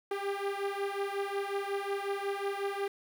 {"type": "beating tone pair", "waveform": "sawtooth", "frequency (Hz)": [395.7, 401.2], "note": ["G4", "G4"], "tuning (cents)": [16, 40], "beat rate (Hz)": 5.5, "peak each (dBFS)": -31, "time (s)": [0.11, 2.88], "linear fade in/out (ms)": 5, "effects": ["low-pass 3000 Hz 12 dB/octave", "9-bit"]}